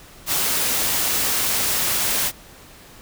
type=noise; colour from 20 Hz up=white; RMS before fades=-21 dBFS; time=0.26-2.32 s; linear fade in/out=50 ms; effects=pink hiss -45 dBFS RMS until 3.01 s